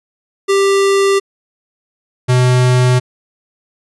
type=tone pair in turn; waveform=square; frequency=393.9 / 125.77 Hz; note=G4 / B2; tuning=+8 / +32 cents; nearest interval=octave + minor sixth; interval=1976 cents; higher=first; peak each=-10 / -9 dBFS; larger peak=second; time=0.48-1.2 / 2.28-3 s; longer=neither; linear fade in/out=20 ms; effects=resampled to 24000 Hz